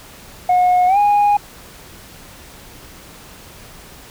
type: tone with pitch glide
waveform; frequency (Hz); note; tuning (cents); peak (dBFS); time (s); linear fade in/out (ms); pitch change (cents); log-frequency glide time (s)
sine; 724 to 822.1; F#5 to G#5; -38 to -18; -8; 0.49-1.37; 5; +220; 0.87-0.98
effects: tanh soft clip ceiling -9 dBFS + pink hiss -40 dBFS RMS until 4.1 s